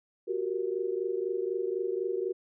sine tone cluster, 363.1 / 387.1 / 467.1 Hz, F#4 / G4 / A#4, -33 / -22 / +3 cents, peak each -33 / -32 / -34 dBFS, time 0.27-2.33 s, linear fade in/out 20 ms, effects none

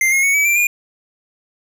square tone with pitch steps, 2093 / 2156 / 2220 / 2286 / 2355 / 2425 Hz, C7 / C#7 / C#7 / D7 / D7 / D#7, 0 / -49 / +2 / -47 / +4 / -45 cents, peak -13 dBFS, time 0.01-0.67 s, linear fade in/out 2 ms, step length 110 ms, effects none

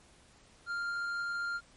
sine tone with tanh clipping, 1396.9 Hz, F6, in tune, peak -34 dBFS, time 0.66-1.61 s, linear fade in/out 50 ms, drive 7 dB, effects pink hiss -61 dBFS RMS until 1.76 s + MP3 48 kbps

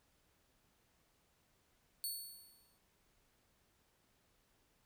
5% pulse tone with exponential decay, 4435 Hz, C#8, in tune, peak -30 dBFS, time 2.04-2.78 s, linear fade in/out 0 ms, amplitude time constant 160 ms, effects pink hiss -75 dBFS RMS until 4.85 s

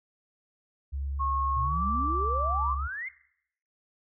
sine tone with vibrato, 69.3 Hz, C#2, in tune, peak -30 dBFS, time 0.92-2.88 s, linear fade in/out 20 ms, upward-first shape sine, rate 9.2 Hz, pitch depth 9 cents each way
sine tone with pitch glide, 1089 to 1167.2 Hz, C#6 to D6, -31 to -11 cents, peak -27 dBFS, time 1.19-2.75 s, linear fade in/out 20 ms, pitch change +120 cents, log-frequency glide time 1.62-1.82 s
sine exponential sweep, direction up, 110 to 2180 Hz, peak -33 dBFS, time 1.56-3.09 s, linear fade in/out 10 ms
effects noise-tail reverb RT60 0.7 s tail -18 dB re dry

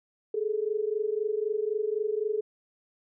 sine tone pair together, 415.3 / 439.2 Hz, G#4 / A4, 0 / -3 cents, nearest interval minor second, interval 97 cents, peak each -29 / -29 dBFS, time 0.34-2.41 s, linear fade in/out 5 ms, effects none

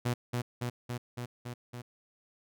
sawtooth tone with echo, 121.7 Hz, B2, 25 cents flat, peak -24 dBFS, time 0.05-0.14 s, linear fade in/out 10 ms, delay 280 ms, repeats 6, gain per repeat -2 dB, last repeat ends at 1.82 s, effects none

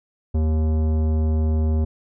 sine tone with tanh clipping, 78.3 Hz, D#2, 11 cents sharp, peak -19 dBFS, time 0.34-1.85 s, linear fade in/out 10 ms, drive 15 dB, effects none

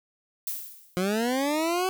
violet noise with exponential decay, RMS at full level -29 dBFS, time 0.47-1.07 s, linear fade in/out 2 ms, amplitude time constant 130 ms
20% pulse linear sweep, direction up, 176.4 to 380 Hz, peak -19 dBFS, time 0.97-1.89 s, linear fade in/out 0 ms
effects none

